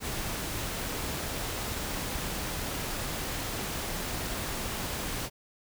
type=noise; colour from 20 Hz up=pink; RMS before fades=-34 dBFS; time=0-5.3 s; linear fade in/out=50 ms; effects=none